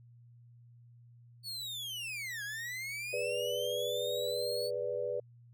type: linear two-way sweep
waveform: 40% pulse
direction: down then up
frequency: 4492 to 1619 to 4492 Hz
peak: -37 dBFS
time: 1.43-4.71 s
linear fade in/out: 50 ms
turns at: 2.43 s
type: chord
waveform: sine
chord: G# diminished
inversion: none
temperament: equal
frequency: 415.3 / 493.9 / 587.3 Hz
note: G#4 / B4 / D5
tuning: 0 / 0 / 0 cents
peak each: -40 / -35 / -37 dBFS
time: 3.13-5.2 s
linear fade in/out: 5 ms
effects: added 119 Hz sine -55 dBFS peak until 5.53 s